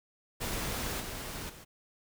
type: noise with level steps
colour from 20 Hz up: pink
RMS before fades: -35 / -40 / -50 dBFS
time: 0.4-1.65 s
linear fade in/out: 20 ms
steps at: 1 / 1.49 s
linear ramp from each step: 10 ms
effects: none